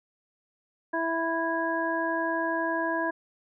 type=harmonic tone; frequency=329.6 Hz; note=E4; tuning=in tune; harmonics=1 / 2 / 3 / 5; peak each=-31 / -31 / -31 / -31 dBFS; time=0.93-3.11 s; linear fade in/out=10 ms; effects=none